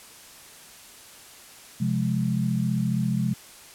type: chord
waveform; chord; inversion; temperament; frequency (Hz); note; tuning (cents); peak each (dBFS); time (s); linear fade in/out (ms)
sine; F minor; second; just; 130.96 / 174.61 / 209.5; C3 / F3 / Ab3; +2 / 0 / +15; -26 / -27 / -26; 1.8-3.34; 10
effects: white hiss -47 dBFS RMS until 3.74 s + low-pass 12000 Hz 12 dB/octave